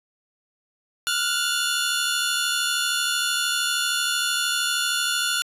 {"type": "tone cluster", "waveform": "20% pulse", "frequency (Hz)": [1392, 1465, 3489], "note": ["F6", "F#6", "A7"], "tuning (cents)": [-6, -18, -15], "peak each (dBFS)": -21, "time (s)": [1.07, 5.42], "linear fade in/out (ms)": 0, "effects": ["resampled to 32000 Hz"]}